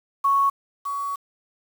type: tone pair in turn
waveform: sine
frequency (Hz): 1108.7 / 1125.5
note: C#6 / C#6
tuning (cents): 0 / +26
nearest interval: unison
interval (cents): 26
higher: second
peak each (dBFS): -16 / -25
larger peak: first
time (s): 0.24-0.5 / 0.85-1.16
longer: second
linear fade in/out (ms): 10
effects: 7-bit